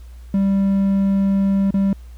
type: tone with dropouts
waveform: triangle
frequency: 196 Hz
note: G3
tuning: in tune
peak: -12 dBFS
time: 0.34-1.93 s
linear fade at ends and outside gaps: 2 ms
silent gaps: 1.707-1.741 s
effects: added 60 Hz sine -35 dBFS peak until 2.17 s + pink hiss -55 dBFS RMS until 2.17 s